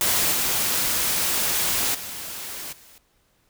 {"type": "noise with level steps", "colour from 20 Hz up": "white", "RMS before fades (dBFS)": [-21, -23, -34, -50], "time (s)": [0.01, 2.98], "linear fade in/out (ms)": 0, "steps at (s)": [0.32, 1.94, 2.72], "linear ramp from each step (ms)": 10, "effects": ["pink hiss -65 dBFS RMS until 3.49 s"]}